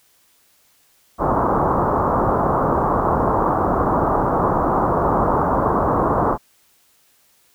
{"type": "low-pass noise", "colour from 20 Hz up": "white", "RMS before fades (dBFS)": -18, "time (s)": [1.18, 6.38], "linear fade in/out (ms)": 50, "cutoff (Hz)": 1200, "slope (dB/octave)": 48, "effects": ["white hiss -58 dBFS RMS until 7.54 s"]}